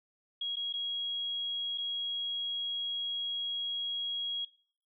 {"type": "tone with dropouts", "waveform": "sine", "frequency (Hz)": 3300, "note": "G#7", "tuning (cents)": -12, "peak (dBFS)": -32, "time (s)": [0.41, 4.45], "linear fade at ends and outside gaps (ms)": 5, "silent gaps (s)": [[0.558, 0.567], [0.727, 0.737], [1.777, 1.781]], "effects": ["noise-tail reverb RT60 0.5 s tail -21 dB re dry"]}